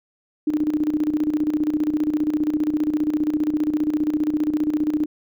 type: tone with tremolo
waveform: sine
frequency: 303.1 Hz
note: D#4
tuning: 45 cents flat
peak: -16 dBFS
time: 0.47-5.06 s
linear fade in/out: 5 ms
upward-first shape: square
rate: 15 Hz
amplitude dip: 65%
effects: none